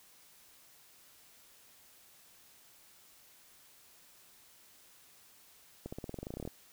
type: accelerating click train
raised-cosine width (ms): 2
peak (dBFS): -27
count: 16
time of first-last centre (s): 5.86-6.476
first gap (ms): 65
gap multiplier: 0.93
effects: white hiss -61 dBFS RMS until 6.72 s